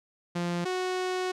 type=tone pair in turn; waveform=sawtooth; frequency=173.8 / 368.3 Hz; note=F3 / F#4; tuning=-8 / -8 cents; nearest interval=octave + minor second; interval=1300 cents; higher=second; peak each=-24 dBFS; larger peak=neither; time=0.35-0.65 / 0.65-1.32 s; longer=second; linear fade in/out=10 ms; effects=low-pass 7000 Hz 12 dB/octave